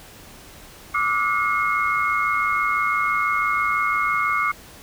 sine tone cluster, 1170 / 1276 / 1434 / 2162 Hz, D6 / D#6 / F6 / C#7, -7 / +43 / +45 / -44 cents, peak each -22 / -27 / -27 / -23 dBFS, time 0.94-4.52 s, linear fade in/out 10 ms, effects pink hiss -44 dBFS RMS until 4.82 s

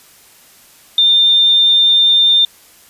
sine tone, 3605 Hz, A7, 41 cents sharp, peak -7 dBFS, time 0.98-2.45 s, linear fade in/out 2 ms, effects white hiss -45 dBFS RMS until 2.89 s + resampled to 32000 Hz

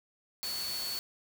sine tone in noise, 4435 Hz, C#8, in tune, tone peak -35 dBFS, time 0.43-0.99 s, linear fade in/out 0 ms, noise white, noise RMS -40 dBFS, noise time 0.43-0.99 s, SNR +2 dB, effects none

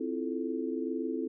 sine chord, F major seventh, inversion second, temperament just, 261.9 / 327.4 / 349.2 / 436.5 Hz, C4 / E4 / F4 / A4, +2 / -12 / 0 / -14 cents, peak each -35 / -35 / -39 / -37 dBFS, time 0-1.28 s, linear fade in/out 10 ms, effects none

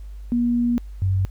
sine tone pair in turn, 239.5 / 95.05 Hz, A#3 / F#2, +47 / +47 cents, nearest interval octave + major third, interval 1600 cents, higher first, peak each -17 dBFS, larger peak neither, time 0.32-0.78 / 1.02-1.25 s, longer first, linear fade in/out 0 ms, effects added 50 Hz sine -33 dBFS peak until 1.3 s + pink hiss -60 dBFS RMS until 1.3 s

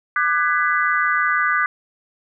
sine chord, G# half-diminished seventh, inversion second, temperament just, 1196.1 / 1495.1 / 1661.2 / 1993.5 Hz, D6 / F#6 / G#6 / B6, +31 / +18 / 0 / +16 cents, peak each -20 / -20 / -24 / -24 dBFS, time 0.16-1.66 s, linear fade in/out 2 ms, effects none

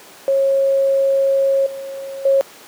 sine tone with level steps, 545 Hz, C#5, 29 cents flat, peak -12 / -26 / -10 dBFS, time 0.28-2.41 s, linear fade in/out 0 ms, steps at 1.66 / 2.25 s, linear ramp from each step 5 ms, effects pink hiss -41 dBFS RMS until 2.67 s + high-pass 300 Hz 12 dB/octave

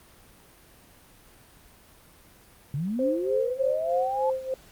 sine linear sweep, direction up, 130 to 873 Hz, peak -26 dBFS, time 2.74-4.3 s, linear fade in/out 2 ms
sine tone with tremolo, 523.3 Hz, C5, in tune, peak -22 dBFS, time 2.99-4.54 s, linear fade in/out 2 ms, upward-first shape sine, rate 3.3 Hz, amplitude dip 80%
effects pink hiss -54 dBFS RMS until 4.71 s + Opus 32 kbps

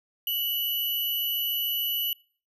sine tone pair together, 2960 / 11847 Hz, F#7 / F#9, 0 / +1 cents, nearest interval 2 octaves, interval 2401 cents, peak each -26 dBFS, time 0.27-2.13 s, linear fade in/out 2 ms, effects noise-tail reverb RT60 0.4 s tail -25 dB re dry + tanh soft clip ceiling -22 dBFS

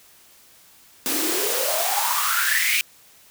white noise with high-pass filter sweep, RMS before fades -22 dBFS, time 1.06-2.81 s, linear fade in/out 0 ms, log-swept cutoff 250 to 2500 Hz, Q 9.2, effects white hiss -52 dBFS RMS until 3.3 s

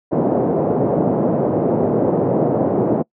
white band-pass noise, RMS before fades -17 dBFS, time 0.11-3.03 s, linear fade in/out 20 ms, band 130 to 600 Hz, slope 24 dB/octave, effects noise-tail reverb RT60 0.1 s tail -25 dB re dry

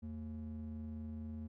triangle ring-modulated tone, 154.1 Hz, D#3, 16 cents flat, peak -36 dBFS, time 0.02-1.48 s, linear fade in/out 20 ms, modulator 71 Hz, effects tanh soft clip ceiling -33 dBFS

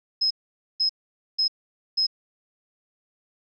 sine tone bursts, 5130 Hz, E8, 48 cents flat, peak -19 dBFS, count 4, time 0.21-2.068 s, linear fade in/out 10 ms, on 97 ms, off 490 ms, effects none

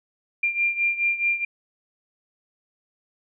sine beating tone pair, 2386 / 2390.7 Hz, D7 / D7, +27 / +30 cents, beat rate 4.7 Hz, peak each -22 / -26 dBFS, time 0.43-1.45 s, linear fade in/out 5 ms, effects none

